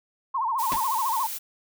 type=tone with vibrato; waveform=sine; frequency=981 Hz; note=B5; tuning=12 cents flat; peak=-23 dBFS; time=0.34-1.27 s; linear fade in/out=10 ms; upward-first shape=sine; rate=14 Hz; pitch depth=190 cents each way
type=noise; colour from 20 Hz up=blue; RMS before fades=-33 dBFS; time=0.58-1.39 s; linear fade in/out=20 ms
type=noise with exponential decay; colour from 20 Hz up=pink; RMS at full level=-27 dBFS; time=0.72-0.84 s; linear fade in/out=0 ms; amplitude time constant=25 ms
effects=none